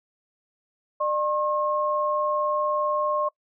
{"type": "tone pair together", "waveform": "sine", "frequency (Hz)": [600.4, 1076], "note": ["D5", "C6"], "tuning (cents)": [38, 48], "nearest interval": "minor seventh", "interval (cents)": 1010, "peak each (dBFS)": [-25, -24], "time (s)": [1, 3.29], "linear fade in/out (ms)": 10, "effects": ["noise-tail reverb RT60 0.1 s tail -24 dB re dry"]}